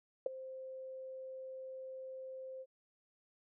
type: tone with ADSR envelope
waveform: sine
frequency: 523.3 Hz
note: C5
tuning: in tune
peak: -27 dBFS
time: 0.26-2.66 s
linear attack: 3 ms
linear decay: 11 ms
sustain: -17 dB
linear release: 48 ms
effects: none